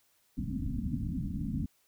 white low-pass noise, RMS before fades -34 dBFS, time 0.37-1.66 s, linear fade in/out 5 ms, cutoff 280 Hz, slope 96 dB/octave, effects white hiss -70 dBFS RMS until 1.87 s

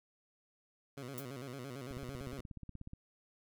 15% pulse tone with vibrato, 130.81 Hz, C3, in tune, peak -37 dBFS, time 0.97-2.41 s, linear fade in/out 5 ms, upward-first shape square, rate 8.9 Hz, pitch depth 110 cents each way
violet noise with exponential decay, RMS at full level -40 dBFS, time 1.18-1.27 s, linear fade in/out 0 ms, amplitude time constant 19 ms
click train, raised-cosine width 5 ms, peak -34 dBFS, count 18, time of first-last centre 1.91-2.934 s, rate 16.6 Hz
effects none

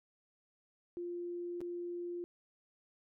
sine tone with dropouts, 349.2 Hz, F4, in tune, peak -38 dBFS, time 0.97-2.24 s, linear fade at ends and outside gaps 0 ms, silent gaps 1.606-1.614 s, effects none

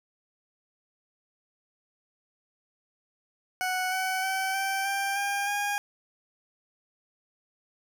20% pulse tone with pitch steps, 740 / 752.1 / 764.3 / 776.8 / 789.5 / 802.3 / 815.4 Hz, F#5 / F#5 / G5 / G5 / G5 / G5 / G#5, 0 / +28 / -44 / -16 / +12 / +40 / -32 cents, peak -22 dBFS, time 3.61-5.78 s, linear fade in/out 0 ms, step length 310 ms, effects none

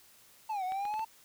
triangle linear two-way sweep, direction down then up, 900 to 727 to 900 Hz, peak -30 dBFS, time 0.49-1.05 s, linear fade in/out 10 ms, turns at 0.64 s
clicks, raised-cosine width 0.3 ms, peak -30 dBFS, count 4, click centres 0.721 / 0.853 / 0.94 / 0.994 s
effects white hiss -60 dBFS RMS until 1.24 s

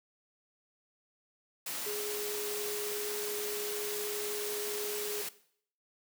sine tone in noise, 416.5 Hz, G#4, 5 cents sharp, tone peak -36 dBFS, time 1.86-5.22 s, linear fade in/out 5 ms, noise white, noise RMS -38 dBFS, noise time 1.66-5.29 s, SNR -1 dB, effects noise-tail reverb RT60 0.6 s tail -17 dB re dry + high-pass 200 Hz 12 dB/octave

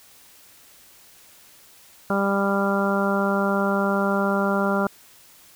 harmonic tone, 198.1 Hz, G3, 18 cents sharp, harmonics 1 / 2 / 3 / 4 / 5 / 6 / 7, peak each -23 / -27 / -26 / -30 / -31 / -31 / -27 dBFS, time 2.1-4.87 s, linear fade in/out 2 ms, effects white hiss -51 dBFS RMS until 5.55 s

